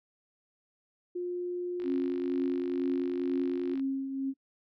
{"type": "tone", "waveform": "sine", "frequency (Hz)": 355.3, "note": "F4", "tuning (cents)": 30, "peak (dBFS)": -31, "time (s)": [1.15, 3.75], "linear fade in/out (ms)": 10}
{"type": "click train", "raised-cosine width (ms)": 0.3, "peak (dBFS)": -34, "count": 101, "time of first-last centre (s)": [1.8, 3.796], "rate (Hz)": 50.1}
{"type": "tone with tremolo", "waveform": "sine", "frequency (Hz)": 270, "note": "C#4", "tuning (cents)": -45, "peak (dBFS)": -27, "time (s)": [1.83, 4.34], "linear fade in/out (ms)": 50, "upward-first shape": "triangle", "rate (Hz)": 2.1, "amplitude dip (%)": 55}
{"effects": ["noise-tail reverb RT60 0.1 s tail -21 dB re dry"]}